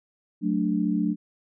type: chord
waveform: sine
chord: D major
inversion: first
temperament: equal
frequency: 185 / 220 / 293.7 Hz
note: F#3 / A3 / D4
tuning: 0 / 0 / 0 cents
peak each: -26 / -26 / -26 dBFS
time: 0.41-1.16 s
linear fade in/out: 50 ms
effects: none